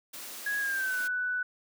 white high-pass noise, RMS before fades -42 dBFS, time 0.13-1.08 s, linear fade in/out 10 ms, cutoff 200 Hz, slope 48 dB/octave
sine tone with pitch glide, 1661.2 to 1488.5 Hz, G#6 to F#6, 0 to +10 cents, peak -28 dBFS, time 0.46-1.43 s, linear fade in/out 5 ms, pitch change -190 cents, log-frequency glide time 0.59-0.99 s
effects none

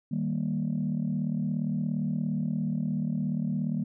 sine chord, Eb major, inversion none, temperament equal, 155.56 / 196 / 233.1 Hz, Eb3 / G3 / Bb3, 0 / 0 / 0 cents, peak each -30 dBFS, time 0.11-3.84 s, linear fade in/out 10 ms, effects tanh soft clip ceiling -20 dBFS

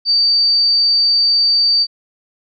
sine tone, 4618 Hz, D8, 30 cents flat, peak -10 dBFS, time 0.05-1.87 s, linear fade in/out 50 ms, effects none

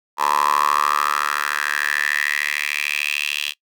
10% pulse tone with high-pass filter sweep, 73.42 Hz, D2, in tune, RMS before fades -21 dBFS, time 0.17-3.54 s, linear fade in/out 50 ms, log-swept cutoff 920 to 3000 Hz, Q 6, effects noise-tail reverb RT60 0.1 s tail -21 dB re dry

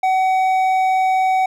sine tone with hard clipping, 754 Hz, F#5, 32 cents sharp, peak -15 dBFS, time 0.03-1.46 s, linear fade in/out 5 ms, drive 6 dB, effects none

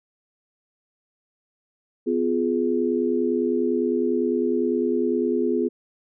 sine chord, F diminished, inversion second, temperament just, 251.4 / 349.2 / 419.1 Hz, Cb4 / F4 / Ab4, +31 / 0 / +16 cents, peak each -24 dBFS, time 2.06-5.69 s, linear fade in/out 20 ms, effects none

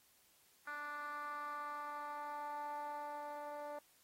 10% pulse tone with band-pass filter sweep, 293.7 Hz, D4, in tune, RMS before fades -45 dBFS, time 0.67-3.79 s, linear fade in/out 5 ms, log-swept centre 1400 to 680 Hz, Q 4.1, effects white hiss -70 dBFS RMS until 4.03 s + AAC 48 kbps

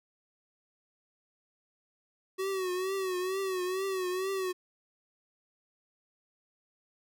square tone with vibrato, 375.2 Hz, F#4, 24 cents sharp, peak -31 dBFS, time 2.38-4.53 s, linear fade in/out 20 ms, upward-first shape triangle, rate 2.2 Hz, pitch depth 80 cents each way, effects none

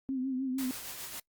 sine tone with vibrato, 261.6 Hz, C4, in tune, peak -30 dBFS, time 0.09-0.71 s, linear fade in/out 0 ms, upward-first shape triangle, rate 6.5 Hz, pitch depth 70 cents each way
white noise with tremolo, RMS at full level -40 dBFS, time 0.58-1.2 s, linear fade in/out 5 ms, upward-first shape triangle, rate 7.2 Hz, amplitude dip 45%
effects noise-tail reverb RT60 0.1 s tail -23 dB re dry + Opus 48 kbps

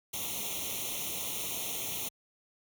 white noise with comb filter, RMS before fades -36 dBFS, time 0.13-2.09 s, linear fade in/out 10 ms, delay 0.31 ms, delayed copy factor +1, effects high-pass 60 Hz 12 dB/octave

